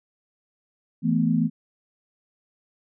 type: chord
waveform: sine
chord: E suspended fourth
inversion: none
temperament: just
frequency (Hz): 164.81 / 219.8 / 247.2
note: E3 / A3 / B3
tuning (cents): 0 / -2 / +2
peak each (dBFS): -23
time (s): 1.02-1.5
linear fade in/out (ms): 50
effects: none